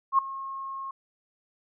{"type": "tone with ADSR envelope", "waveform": "sine", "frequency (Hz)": 1081, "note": "C#6", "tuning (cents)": -44, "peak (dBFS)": -15, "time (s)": [0.12, 0.91], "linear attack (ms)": 66, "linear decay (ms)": 4, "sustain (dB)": -18, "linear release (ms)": 4, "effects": []}